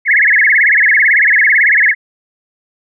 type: tone with vibrato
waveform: sine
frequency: 1915 Hz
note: A#6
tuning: 46 cents sharp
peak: -6 dBFS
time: 0.05-1.95 s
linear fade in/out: 50 ms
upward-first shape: sine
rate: 18 Hz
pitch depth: 250 cents each way
effects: none